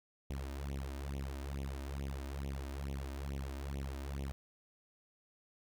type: tone with flanger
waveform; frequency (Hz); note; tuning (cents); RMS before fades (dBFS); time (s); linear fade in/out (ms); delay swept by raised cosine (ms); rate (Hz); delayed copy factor
sawtooth; 68.7; C#2; -15; -41; 0.3-4.32; 0; 0.31 to 3.31; 2.3; +1
effects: none